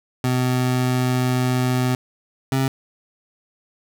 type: tone pair in turn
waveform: 25% pulse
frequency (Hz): 126.5 / 133.31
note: B2 / C3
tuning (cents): +42 / +33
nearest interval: minor second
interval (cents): 91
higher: second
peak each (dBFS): -14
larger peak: neither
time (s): 0.24-1.95 / 2.52-2.68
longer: first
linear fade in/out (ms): 2
effects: none